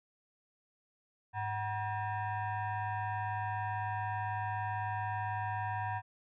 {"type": "tone with frequency modulation", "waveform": "sine", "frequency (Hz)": 103, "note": "G#2", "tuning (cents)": -14, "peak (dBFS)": -33, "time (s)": [1.33, 6.02], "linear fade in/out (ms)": 50, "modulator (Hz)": 853, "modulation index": 1.5, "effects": []}